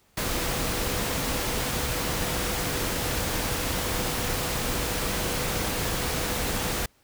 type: tone in noise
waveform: sine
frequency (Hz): 493.9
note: B4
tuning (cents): 0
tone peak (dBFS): -38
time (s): 0.17-6.86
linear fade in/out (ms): 5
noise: pink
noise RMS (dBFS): -28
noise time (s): 0.17-6.86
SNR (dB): -13
effects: pink hiss -63 dBFS RMS until 7.03 s